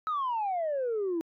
sine exponential sweep, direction down, 1300 to 320.3 Hz, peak -26 dBFS, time 0.07-1.21 s, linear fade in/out 0 ms, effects tanh soft clip ceiling -25 dBFS

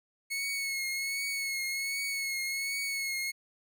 sawtooth tone with vibrato, 2192 Hz, C#7, 20 cents flat, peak -28 dBFS, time 0.3-3.32 s, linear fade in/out 20 ms, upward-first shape triangle, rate 1.3 Hz, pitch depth 41 cents each way, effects none

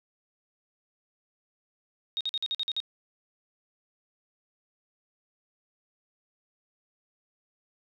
sine tone bursts, 3729 Hz, A#7, in tune, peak -27 dBFS, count 8, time 2.17-2.802 s, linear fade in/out 0 ms, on 37 ms, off 48 ms, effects none

